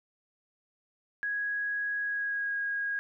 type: tone with pitch glide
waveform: sine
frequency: 1660 to 1640 Hz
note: G#6 to G#6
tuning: -1 to -22 cents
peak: -29 dBFS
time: 1.23-2.99 s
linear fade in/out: 0 ms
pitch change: -21 cents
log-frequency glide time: 2-2.56 s
effects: none